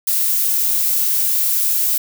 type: noise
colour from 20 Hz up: violet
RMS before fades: -17 dBFS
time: 0.07-1.98 s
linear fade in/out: 5 ms
effects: none